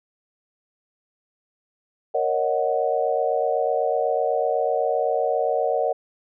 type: chord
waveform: sine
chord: D# minor seventh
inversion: second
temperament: equal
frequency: 466.2 / 554.4 / 622.3 / 740 Hz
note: A#4 / C#5 / D#5 / F#5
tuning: 0 / 0 / 0 / 0 cents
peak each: -25 dBFS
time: 2.14-5.93 s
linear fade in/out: 10 ms
effects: none